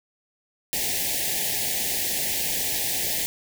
white band-stop noise, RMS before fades -26 dBFS, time 0.73-3.26 s, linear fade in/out 0 ms, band 880 to 1700 Hz, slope 96 dB/octave, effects none

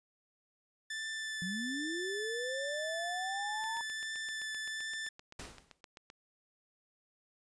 sawtooth tone with vibrato, 1760 Hz, A6, in tune, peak -34 dBFS, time 0.9-5.09 s, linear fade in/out 5 ms, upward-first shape triangle, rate 1.3 Hz, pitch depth 13 cents each way
sine linear sweep, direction up, 171.5 to 932.3 Hz, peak -37 dBFS, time 1.42-3.81 s, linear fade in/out 0 ms
click train, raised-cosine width 0.2 ms, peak -33 dBFS, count 20, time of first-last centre 3.64-6.101 s, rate 7.72 Hz
pink noise with exponential decay, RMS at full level -42 dBFS, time 5.39-5.81 s, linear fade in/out 5 ms, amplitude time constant 90 ms
effects resampled to 22050 Hz

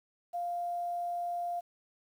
sine tone with quantisation, 698.5 Hz, F5, in tune, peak -32 dBFS, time 0.33-1.61 s, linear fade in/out 20 ms, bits 10, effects none

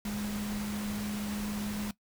sine tone in noise, 207.7 Hz, G#3, in tune, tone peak -33 dBFS, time 0.05-1.91 s, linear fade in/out 2 ms, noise pink, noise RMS -41 dBFS, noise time 0.05-1.91 s, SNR +5 dB, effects noise-tail reverb RT60 0.1 s tail -18 dB re dry

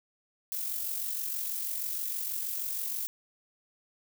violet noise with amplitude modulation, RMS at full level -32 dBFS, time 0.52-3.07 s, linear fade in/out 0 ms, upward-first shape sine, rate 46.3 Hz, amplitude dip 45%, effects none

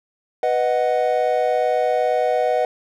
triangle chord, B major, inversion none, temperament equal, 493.9 / 622.3 / 740 Hz, B4 / D#5 / F#5, 0 / 0 / 0 cents, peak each -19 dBFS, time 0.43-2.65 s, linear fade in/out 2 ms, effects none

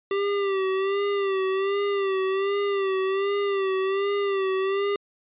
square tone with vibrato, 392 Hz, G4, in tune, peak -23 dBFS, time 0.11-4.96 s, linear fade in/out 2 ms, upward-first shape sine, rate 1.3 Hz, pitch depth 56 cents each way, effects resampled to 8000 Hz

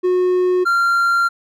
triangle tone pair in turn, 364 / 1382.2 Hz, F#4 / F6, -28 / -18 cents, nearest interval octave + major seventh, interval 2310 cents, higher second, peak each -11 dBFS, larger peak neither, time 0.03-0.65 / 0.65-1.29 s, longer second, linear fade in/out 20 ms, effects none

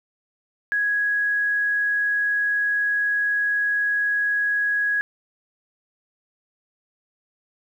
sine tone, 1664 Hz, G#6, 3 cents sharp, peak -19 dBFS, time 0.72-5.01 s, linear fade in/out 0 ms, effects 9-bit

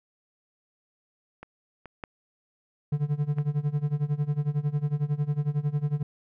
clicks, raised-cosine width 0.5 ms, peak -26 / -28 / -20 / -26 dBFS, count 4, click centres 1.43 / 1.857 / 2.038 / 3.385 s
triangle tone with tremolo, 146.83 Hz, D3, in tune, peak -19 dBFS, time 2.92-6.03 s, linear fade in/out 5 ms, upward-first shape sine, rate 11 Hz, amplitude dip 90%
effects none

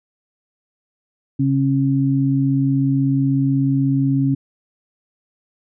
sine tone pair together, 136.3 / 272.6 Hz, C#3 / C#4, -29 / -29 cents, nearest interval octave, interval 1200 cents, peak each -17 / -17 dBFS, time 1.39-4.35 s, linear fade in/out 10 ms, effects none

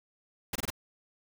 pink noise bursts, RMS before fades -33 dBFS, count 4, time 0.53-0.703 s, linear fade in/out 5 ms, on 26 ms, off 23 ms, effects none

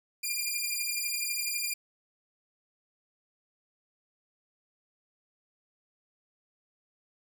10% pulse beating tone pair, 2397 / 2409 Hz, D7 / D7, +35 / +43 cents, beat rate 12 Hz, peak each -24 / -24 dBFS, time 0.23-1.74 s, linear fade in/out 10 ms, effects none

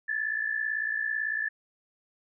sine tone pair together, 1702 / 1760 Hz, G#6 / A6, +42 / 0 cents, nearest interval minor second, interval 58 cents, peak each -32 / -29 dBFS, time 0.08-1.49 s, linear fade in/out 10 ms, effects none

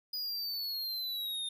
square exponential sweep, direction down, 4963 to 3634 Hz, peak -35 dBFS, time 0.13-1.49 s, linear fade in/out 5 ms, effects none

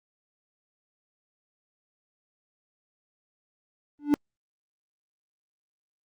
triangle tone with exponential growth, 292.1 Hz, D4, 9 cents flat, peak -12 dBFS, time 3.99-4.14 s, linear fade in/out 0 ms, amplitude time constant 32 ms, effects Opus 24 kbps

